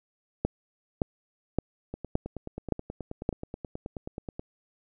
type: two click trains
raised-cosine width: 2 ms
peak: -11 / -22 dBFS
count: 6 / 24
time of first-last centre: 0.45-3.291 / 1.94-4.395 s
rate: 1.76 / 9.37 Hz
effects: none